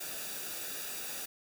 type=noise with comb filter; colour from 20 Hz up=white; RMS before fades=-40 dBFS; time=0-1.26 s; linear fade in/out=10 ms; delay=0.95 ms; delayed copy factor=-0.6; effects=none